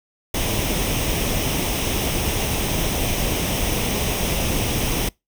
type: noise with comb filter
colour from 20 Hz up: pink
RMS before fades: -22 dBFS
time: 0.34-5.09 s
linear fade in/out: 5 ms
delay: 0.34 ms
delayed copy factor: +0.55
effects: noise-tail reverb RT60 0.2 s tail -25 dB re dry